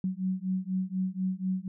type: beating tone pair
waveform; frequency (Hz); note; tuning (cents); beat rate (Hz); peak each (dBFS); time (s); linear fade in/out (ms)
sine; 185 / 189.1; F#3 / F#3; 0 / +38; 4.1; -31; 0.04-1.68; 2
effects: none